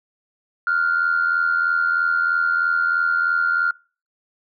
sine tone pair together, 1396.9 / 1480 Hz, F6 / F#6, 0 / 0 cents, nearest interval minor second, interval 100 cents, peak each -17 / -23 dBFS, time 0.67-3.71 s, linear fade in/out 2 ms, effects noise-tail reverb RT60 0.4 s tail -26 dB re dry + tanh soft clip ceiling -10 dBFS

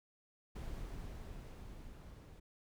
brown noise with level ramp, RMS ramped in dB -44 to -54 dBFS, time 0.55-2.4 s, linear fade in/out 10 ms, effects none

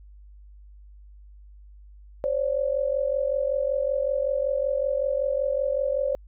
sine tone pair together, 529 / 574.3 Hz, C5 / D5, +19 / -39 cents, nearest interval minor second, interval 142 cents, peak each -25 dBFS, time 2.24-6.15 s, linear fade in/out 0 ms, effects added 50 Hz sine -45 dBFS peak until 6.27 s

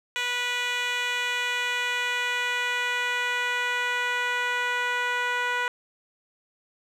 10% pulse tone with band-pass filter sweep, 490 Hz, B4, 14 cents flat, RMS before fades -27 dBFS, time 0.16-5.68 s, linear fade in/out 0 ms, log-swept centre 2900 to 1400 Hz, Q 0.98, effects none

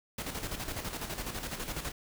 pink noise with tremolo, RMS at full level -36 dBFS, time 0.18-1.92 s, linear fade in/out 5 ms, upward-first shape square, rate 12 Hz, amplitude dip 55%, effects none

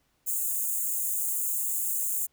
white high-pass noise, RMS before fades -29 dBFS, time 0.26-2.27 s, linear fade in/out 20 ms, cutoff 6700 Hz, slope 96 dB/octave, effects pink hiss -71 dBFS RMS until 2.32 s

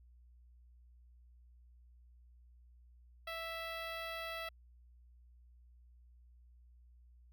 10% pulse tone with notch filter, 659.3 Hz, E5, in tune, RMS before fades -43 dBFS, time 3.27-4.49 s, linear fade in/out 5 ms, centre 7900 Hz, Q 0.56, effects added 60 Hz sine -59 dBFS peak until 7.32 s

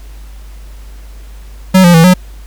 square tone with pitch steps, 187.3 / 174.2 / 163.9 / 182.7 Hz, F#3 / F3 / E3 / F#3, +21 / -4 / -10 / -22 cents, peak -3 dBFS, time 1.74-2.14 s, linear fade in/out 10 ms, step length 100 ms, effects added 50 Hz sine -28 dBFS peak until 2.46 s + pink hiss -43 dBFS RMS until 2.46 s

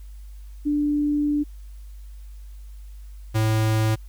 sine / square tone pair in turn, 293.7 / 109.72 Hz, D4 / A2, 0 / -4 cents, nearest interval octave + perfect fourth, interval 1704 cents, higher first, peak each -19 dBFS, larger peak neither, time 0.65-1.44 / 3.34-3.96 s, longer first, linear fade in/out 20 ms, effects added 50 Hz sine -37 dBFS peak until 4.08 s + white hiss -60 dBFS RMS until 4.08 s

